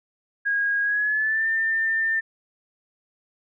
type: tone with pitch glide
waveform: sine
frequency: 1638 to 1796.6 Hz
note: G#6 to A6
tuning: -24 to +36 cents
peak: -20 dBFS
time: 0.45-2.21 s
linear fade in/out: 20 ms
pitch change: +160 cents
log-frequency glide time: 0.82-1.48 s
effects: none

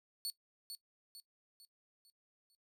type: tone with echo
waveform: sawtooth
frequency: 4435 Hz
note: C#8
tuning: in tune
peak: -34 dBFS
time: 0.25-0.3 s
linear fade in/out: 0 ms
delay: 450 ms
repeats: 5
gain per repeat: -7 dB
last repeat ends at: 2.55 s
effects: noise-tail reverb RT60 0.1 s tail -18 dB re dry

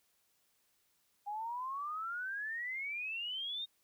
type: exponential sweep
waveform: sine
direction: up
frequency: 807 to 3729 Hz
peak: -37 dBFS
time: 1.26-3.66 s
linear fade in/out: 20 ms
effects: white hiss -75 dBFS RMS until 3.83 s

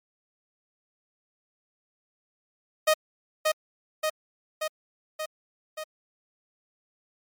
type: tone with echo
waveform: sawtooth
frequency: 622.3 Hz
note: D#5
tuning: in tune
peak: -14 dBFS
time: 2.87-2.94 s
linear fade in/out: 10 ms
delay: 580 ms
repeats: 5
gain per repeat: -3 dB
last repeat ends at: 5.84 s
effects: MP3 96 kbps

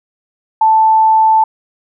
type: tone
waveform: sine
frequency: 880 Hz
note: A5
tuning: in tune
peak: -6 dBFS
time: 0.61-1.44 s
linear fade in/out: 5 ms
effects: none

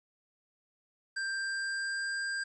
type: tone with pitch glide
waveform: square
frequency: 1581 to 1595.7 Hz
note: G6 to G6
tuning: +14 to +30 cents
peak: -33 dBFS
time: 1.16-2.44 s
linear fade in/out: 10 ms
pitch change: +16 cents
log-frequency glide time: 1.3-2.21 s
effects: resampled to 22050 Hz + 11-bit

